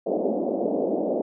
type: band-pass noise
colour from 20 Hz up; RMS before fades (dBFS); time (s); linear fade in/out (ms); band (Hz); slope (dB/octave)
white; -25; 0.06-1.22; 10; 200 to 650; 48
effects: none